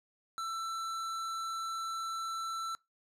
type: tone with tanh clipping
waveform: sine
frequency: 1334 Hz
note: E6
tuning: 20 cents sharp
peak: -37 dBFS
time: 0.38-2.75 s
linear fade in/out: 0 ms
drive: 17 dB
effects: noise-tail reverb RT60 0.2 s tail -23 dB re dry + low-pass 12000 Hz 12 dB/octave